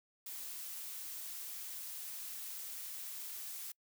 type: noise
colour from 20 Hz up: blue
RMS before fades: -45 dBFS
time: 0.26-3.72 s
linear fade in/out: 5 ms
effects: noise-tail reverb RT60 0.1 s tail -26 dB re dry